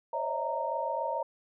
sine tone cluster, 530 / 574 / 630 / 657 / 926 Hz, C5 / D5 / D#5 / E5 / A#5, +22 / -40 / +21 / -6 / -12 cents, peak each -37 / -37 / -39 / -38 / -32 dBFS, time 0.13-1.23 s, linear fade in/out 5 ms, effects none

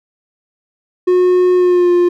triangle tone with pitch glide, 362.6 to 352.3 Hz, F#4 to F4, -35 to +15 cents, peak -6 dBFS, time 1.07-2.09 s, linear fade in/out 10 ms, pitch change -50 cents, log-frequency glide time 1.55-1.91 s, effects none

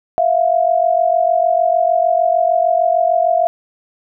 sine tone pair together, 659.3 / 705.9 Hz, E5 / F5, 0 / +18 cents, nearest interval minor second, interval 118 cents, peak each -14 dBFS, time 0.18-3.47 s, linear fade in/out 0 ms, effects none

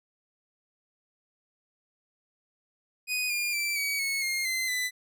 sawtooth tone with pitch steps, 2489 / 2413 / 2338 / 2267 / 2197 / 2130 / 2064 / 2001 Hz, D#7 / D7 / D7 / C#7 / C#7 / C7 / C7 / B6, 0 / +46 / -8 / +38 / -16 / +30 / -24 / +22 cents, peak -24 dBFS, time 3.07-4.91 s, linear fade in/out 50 ms, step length 230 ms, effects none

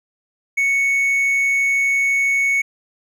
triangle tone, 2217 Hz, C#7, in tune, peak -13 dBFS, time 0.57-2.62 s, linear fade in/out 10 ms, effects none

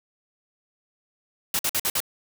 white noise bursts, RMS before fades -24 dBFS, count 5, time 1.54-2.003 s, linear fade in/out 2 ms, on 51 ms, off 52 ms, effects none

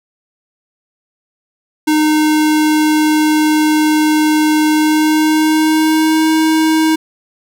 square tone with pitch glide, 307.1 to 316.6 Hz, D#4 to D#4, -23 to +30 cents, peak -10 dBFS, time 1.87-6.96 s, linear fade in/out 10 ms, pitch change +53 cents, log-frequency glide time 4.71-6.31 s, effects none

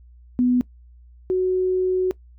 sine tone pair in turn, 248 / 370.2 Hz, B3 / F#4, +7 / +1 cents, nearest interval perfect fifth, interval 694 cents, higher second, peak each -15 / -17 dBFS, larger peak first, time 0.39-0.61 / 1.3-2.11 s, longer second, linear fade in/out 0 ms, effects noise-tail reverb RT60 0.1 s tail -20 dB re dry + added 60 Hz sine -45 dBFS peak until 2.38 s

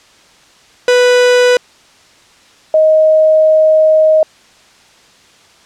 45% pulse / sine tone pair in turn, 493.9 / 626.7 Hz, B4 / D#5, 0 / +12 cents, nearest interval major third, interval 412 cents, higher second, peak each -6 / -5 dBFS, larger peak second, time 0.88-1.57 / 2.74-4.23 s, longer second, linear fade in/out 2 ms, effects white hiss -45 dBFS RMS until 5.65 s + low-pass 6000 Hz 12 dB/octave

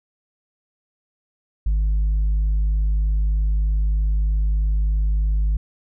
sine tone with tanh clipping, 51.6 Hz, G#1, 10 cents flat, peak -17 dBFS, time 1.66-5.57 s, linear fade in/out 5 ms, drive 2 dB, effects none

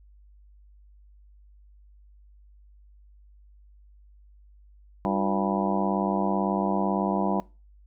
harmonic tone with a mistuned harmonic, 98 Hz, G2, in tune, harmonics 2 / 3 / 4 / 5 / 6 / 7 / 8 / 9 / 10, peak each -27 / -32 / -32 / -36 / -34 / -32 / -33 / -35 / -33 dBFS, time 5.05-7.4 s, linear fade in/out 0 ms, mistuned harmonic 4, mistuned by -140 cents, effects noise-tail reverb RT60 0.3 s tail -22 dB re dry + added 50 Hz sine -51 dBFS peak until 7.86 s

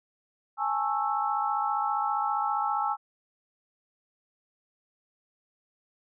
sine chord, A major seventh, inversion third, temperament just, 825 / 880 / 1100 / 1320 Hz, G#5 / A5 / C#6 / E6, -12 / 0 / -14 / +2 cents, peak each -29 / -32 / -34 / -30 dBFS, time 0.57-2.97 s, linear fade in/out 50 ms, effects none

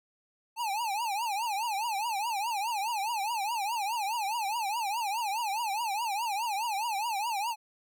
square tone with vibrato, 864 Hz, A5, 32 cents flat, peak -30 dBFS, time 0.56-7.56 s, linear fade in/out 50 ms, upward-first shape triangle, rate 4.8 Hz, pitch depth 220 cents each way, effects none

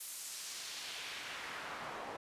pink noise with band-pass filter sweep, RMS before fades -45 dBFS, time 0-2.17 s, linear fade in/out 10 ms, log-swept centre 11000 to 740 Hz, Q 1, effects resampled to 32000 Hz

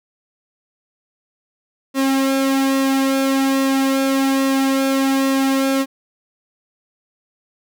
sawtooth tone with flanger, 269.7 Hz, C#4, 47 cents flat, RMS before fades -17 dBFS, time 1.94-5.86 s, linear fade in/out 50 ms, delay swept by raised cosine 1.3 to 2.7 ms, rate 1.2 Hz, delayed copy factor -0.6, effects none

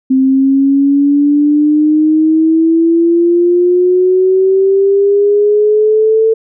sine exponential sweep, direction up, 261.6 to 447.6 Hz, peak -6 dBFS, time 0.1-6.34 s, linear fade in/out 10 ms, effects none

